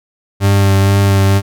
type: tone with vibrato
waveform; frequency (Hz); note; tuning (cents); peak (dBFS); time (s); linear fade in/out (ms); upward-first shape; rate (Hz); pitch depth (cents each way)
40% pulse; 98.6; G2; +11; -7; 0.4-1.42; 50; triangle; 2.1; 22
effects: none